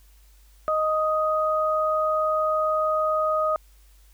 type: tone pair together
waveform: sine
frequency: 622.3 / 1248.9 Hz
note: D#5 / D#6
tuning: 0 / +6 cents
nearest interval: octave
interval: 1206 cents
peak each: -23 dBFS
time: 0.68-3.56 s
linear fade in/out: 0 ms
effects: added 50 Hz sine -51 dBFS peak until 4.13 s + white hiss -61 dBFS RMS until 4.13 s

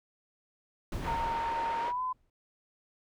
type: noise with exponential decay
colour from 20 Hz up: brown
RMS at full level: -32 dBFS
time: 0.92-2.3 s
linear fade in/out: 2 ms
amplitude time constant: 300 ms
type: band-pass noise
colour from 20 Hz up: pink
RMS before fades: -40 dBFS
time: 1-1.93 s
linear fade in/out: 50 ms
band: 460 to 2000 Hz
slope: 12 dB/octave
type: tone with pitch glide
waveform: sine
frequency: 921 to 1016 Hz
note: A#5 to B5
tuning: -21 to +49 cents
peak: -30 dBFS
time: 1.07-2.13 s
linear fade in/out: 10 ms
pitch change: +170 cents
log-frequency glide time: 1.79-2.01 s
effects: none

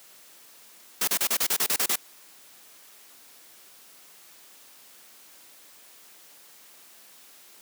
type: noise bursts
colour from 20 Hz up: white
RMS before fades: -24 dBFS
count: 10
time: 1.01-1.958 s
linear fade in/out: 5 ms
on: 66 ms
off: 32 ms
effects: white hiss -52 dBFS RMS until 7.61 s + high-pass 200 Hz 12 dB/octave

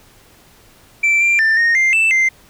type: tone with pitch steps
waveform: sine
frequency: 2336 / 2370 / 1783 / 1853 / 2100 / 2651 / 2085 Hz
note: D7 / D7 / A6 / A#6 / C7 / E7 / C7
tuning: -10 / +15 / +22 / -11 / +6 / +9 / -7 cents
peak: -8 dBFS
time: 1.03-2.29 s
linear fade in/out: 10 ms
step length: 180 ms
effects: tanh soft clip ceiling -10 dBFS + pink hiss -48 dBFS RMS until 2.49 s

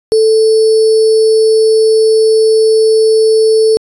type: tone with sample-and-hold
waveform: sine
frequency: 440 Hz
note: A4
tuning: in tune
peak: -5 dBFS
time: 0.12-3.77 s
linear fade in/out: 0 ms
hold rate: 4900 Hz
effects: resampled to 24000 Hz

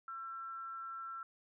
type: tone with amplitude modulation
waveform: sine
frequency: 1344 Hz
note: E6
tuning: 33 cents sharp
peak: -40 dBFS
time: 0.08-1.23 s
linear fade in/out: 2 ms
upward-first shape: sine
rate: 258 Hz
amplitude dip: 40%
effects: none

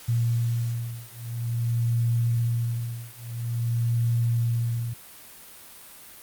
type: beating tone pair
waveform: sine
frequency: 117.1 / 117.59 Hz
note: A#2 / A#2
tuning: +8 / +16 cents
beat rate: 0.49 Hz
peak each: -26 / -26 dBFS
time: 0.08-4.94 s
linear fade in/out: 10 ms
effects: white hiss -46 dBFS RMS until 6.22 s + Opus 48 kbps

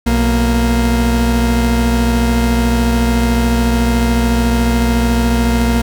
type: tone pair together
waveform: 40% pulse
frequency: 61.74 / 233.1 Hz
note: B1 / A#3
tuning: 0 / 0 cents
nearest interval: octave + major seventh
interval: 2300 cents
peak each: -13 dBFS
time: 0.06-5.82 s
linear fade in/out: 10 ms
effects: none

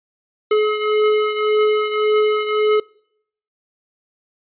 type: beating tone pair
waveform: square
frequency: 425.5 / 427.3 Hz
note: G#4 / G#4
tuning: +42 / +49 cents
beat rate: 1.8 Hz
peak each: -16 / -22 dBFS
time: 0.51-2.8 s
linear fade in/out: 5 ms
effects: noise-tail reverb RT60 0.7 s tail -25 dB re dry + resampled to 8000 Hz

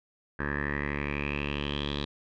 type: tone with low-pass filter sweep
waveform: 10% pulse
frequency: 72.1 Hz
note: D2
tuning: 31 cents flat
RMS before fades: -32 dBFS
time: 0.39-2.05 s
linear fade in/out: 5 ms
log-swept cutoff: 1600 to 3700 Hz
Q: 7.4
effects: none

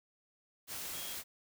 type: tone in noise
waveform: sine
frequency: 3268 Hz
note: G#7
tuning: 29 cents flat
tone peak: -48 dBFS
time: 0.92-1.17 s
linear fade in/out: 50 ms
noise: white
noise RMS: -42 dBFS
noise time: 0.67-1.24 s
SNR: -9 dB
effects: none

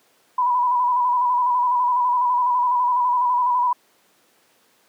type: tone with vibrato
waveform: sine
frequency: 985 Hz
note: B5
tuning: 5 cents flat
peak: -16 dBFS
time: 0.38-3.73 s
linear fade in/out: 5 ms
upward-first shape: square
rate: 12 Hz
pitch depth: 35 cents each way
effects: pink hiss -59 dBFS RMS until 4.88 s + high-pass 300 Hz 12 dB/octave

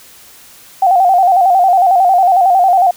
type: tone with vibrato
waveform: sine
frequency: 740 Hz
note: F#5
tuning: in tune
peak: -6 dBFS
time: 0.82-2.91 s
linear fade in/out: 5 ms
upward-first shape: square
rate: 11 Hz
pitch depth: 74 cents each way
effects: white hiss -40 dBFS RMS until 2.96 s

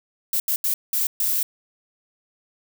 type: noise bursts at uneven times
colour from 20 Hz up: violet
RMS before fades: -22 dBFS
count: 5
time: 0.33-0.4 / 0.48-0.56 / 0.64-0.74 / 0.93-1.07 / 1.2-1.43 s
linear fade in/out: 2 ms
effects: none

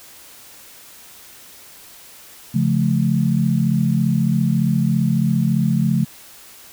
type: chord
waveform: sine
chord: Db augmented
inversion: none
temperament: just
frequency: 138.59 / 173.24 / 216.5 Hz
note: Db3 / F3 / A3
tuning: 0 / -14 / -28 cents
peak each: -19 dBFS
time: 2.54-6.05 s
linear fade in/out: 10 ms
effects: white hiss -43 dBFS RMS until 6.72 s

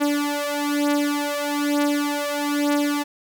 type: beating tone pair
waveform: sawtooth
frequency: 290 / 291.1 Hz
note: D4 / D4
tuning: -22 / -15 cents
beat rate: 1.1 Hz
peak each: -19 / -20 dBFS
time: 0-3.04 s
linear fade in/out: 20 ms
effects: none

